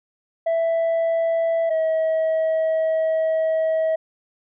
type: tone pair in turn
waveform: sine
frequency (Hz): 661 / 640.7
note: E5 / E5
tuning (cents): +5 / -49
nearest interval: minor second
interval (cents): 54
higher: first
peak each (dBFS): -15 / -15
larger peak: neither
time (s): 0.46-1.7 / 1.7-3.96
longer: second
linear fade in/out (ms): 10
effects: tanh soft clip ceiling -17 dBFS